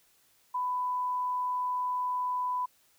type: tone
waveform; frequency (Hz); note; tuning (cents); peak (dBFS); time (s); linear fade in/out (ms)
sine; 997; B5; +16; -28; 0.54-2.66; 10
effects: white hiss -66 dBFS RMS until 2.98 s